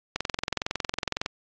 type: click train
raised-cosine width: 0.2 ms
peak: -9 dBFS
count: 25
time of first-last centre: 0.16-1.261 s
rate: 21.8 Hz
effects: low-pass 7000 Hz 12 dB/octave + AAC 64 kbps